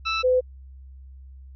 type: tone pair in turn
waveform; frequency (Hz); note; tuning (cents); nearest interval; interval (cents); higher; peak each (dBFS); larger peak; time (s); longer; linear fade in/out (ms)
15% pulse / sine; 1318.5 / 507.2; E6 / B4; 0 / +46; octave + perfect fourth; 1654; first; -16; neither; 0.05-0.23 / 0.23-0.41; neither; 20
effects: added 66 Hz sine -41 dBFS peak until 1.55 s + resampled to 11025 Hz